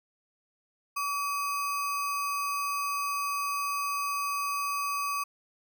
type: tone with sample-and-hold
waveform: sine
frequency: 1144 Hz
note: D6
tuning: 46 cents flat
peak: -28 dBFS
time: 0.96-5.24 s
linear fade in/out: 10 ms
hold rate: 3675 Hz
effects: none